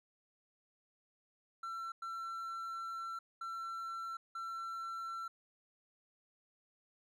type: tone bursts at uneven times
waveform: triangle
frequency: 1348 Hz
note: E6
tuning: 38 cents sharp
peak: -38 dBFS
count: 4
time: 1.63-1.92 / 2.02-3.19 / 3.41-4.17 / 4.35-5.28 s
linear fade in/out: 5 ms
effects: none